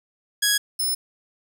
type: tone pair in turn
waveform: 10% pulse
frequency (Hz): 1662 / 5237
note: G#6 / E8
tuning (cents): +1 / -12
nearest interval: octave + minor sixth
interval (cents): 1987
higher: second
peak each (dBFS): -9 / -16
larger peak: first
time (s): 0.42-0.58 / 0.79-0.95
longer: neither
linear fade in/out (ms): 10
effects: none